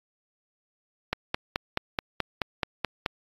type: click train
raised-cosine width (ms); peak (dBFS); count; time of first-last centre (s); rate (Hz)
0.3; -9; 10; 1.13-3.061; 4.66
effects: AAC 32 kbps